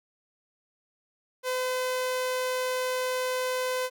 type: tone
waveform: sawtooth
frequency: 509 Hz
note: C5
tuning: 48 cents flat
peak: -23 dBFS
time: 1.43-3.9 s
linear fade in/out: 50 ms
effects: none